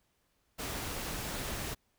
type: noise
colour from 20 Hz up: pink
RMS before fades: -38 dBFS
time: 0.58-1.75 s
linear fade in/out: 20 ms
effects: pink hiss -75 dBFS RMS until 1.98 s